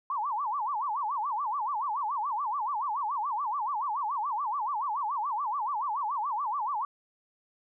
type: tone with vibrato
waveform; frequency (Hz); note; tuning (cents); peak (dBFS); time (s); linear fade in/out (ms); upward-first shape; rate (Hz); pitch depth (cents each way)
sine; 987; B5; -1; -28; 0.1-6.85; 2; sine; 7; 300
effects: none